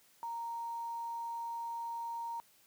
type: tone with quantisation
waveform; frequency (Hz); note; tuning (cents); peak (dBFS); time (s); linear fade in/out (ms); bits
sine; 930; A#5; -4; -37; 0.23-2.4; 0; 10
effects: white hiss -66 dBFS RMS until 2.66 s + high-pass 100 Hz 12 dB/octave